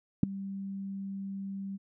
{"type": "tone with ADSR envelope", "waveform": "sine", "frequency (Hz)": 195.6, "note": "G3", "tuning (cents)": -4, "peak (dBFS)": -13, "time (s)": [0.23, 1.78], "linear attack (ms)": 4, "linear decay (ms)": 6, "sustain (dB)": -22, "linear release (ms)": 28, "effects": []}